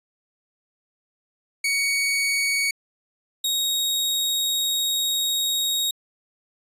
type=tone pair in turn; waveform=sawtooth; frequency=2239 / 3766 Hz; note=C#7 / A#7; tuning=+17 / +17 cents; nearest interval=major sixth; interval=900 cents; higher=second; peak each=-17 / -18 dBFS; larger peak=first; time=1.64-2.71 / 3.44-5.91 s; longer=second; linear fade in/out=5 ms; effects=resampled to 32000 Hz